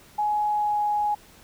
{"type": "tone with pitch glide", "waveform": "sine", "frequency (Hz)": [839, 833.7], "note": ["G#5", "G#5"], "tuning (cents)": [17, 6], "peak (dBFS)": -21, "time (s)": [0.18, 1.15], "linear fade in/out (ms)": 10, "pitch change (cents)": -11, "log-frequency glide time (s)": [0.52, 0.78], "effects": ["pink hiss -52 dBFS RMS until 1.43 s"]}